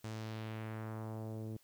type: tone with low-pass filter sweep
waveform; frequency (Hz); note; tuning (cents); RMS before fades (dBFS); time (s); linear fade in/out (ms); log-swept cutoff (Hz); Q
sawtooth; 110; A2; 0; -43; 0.04-1.57; 5; 7800 to 360; 1.3
effects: white hiss -69 dBFS RMS until 1.63 s